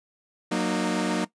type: chord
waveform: sawtooth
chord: D# minor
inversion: first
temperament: equal with one note detuned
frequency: 185 / 233.1 / 305.6 Hz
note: F#3 / A#3 / D#4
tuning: 0 / 0 / -31 cents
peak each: -24 dBFS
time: 0.51-1.25 s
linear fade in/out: 10 ms
effects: noise-tail reverb RT60 0.1 s tail -17 dB re dry + resampled to 22050 Hz